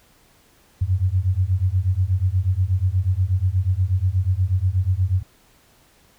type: beating tone pair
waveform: sine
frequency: 89 / 97.3 Hz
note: F2 / G2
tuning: +33 / -12 cents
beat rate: 8.3 Hz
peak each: -20 / -20 dBFS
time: 0.81-5.23 s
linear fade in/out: 10 ms
effects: pink hiss -56 dBFS RMS until 6.18 s